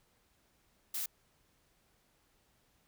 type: noise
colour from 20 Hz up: blue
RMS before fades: -37 dBFS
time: 0.94-1.06 s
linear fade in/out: 5 ms
effects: pink hiss -72 dBFS RMS until 2.87 s